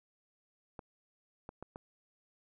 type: clicks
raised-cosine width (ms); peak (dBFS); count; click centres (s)
1; -30; 4; 0.792 / 1.491 / 1.626 / 1.759
effects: none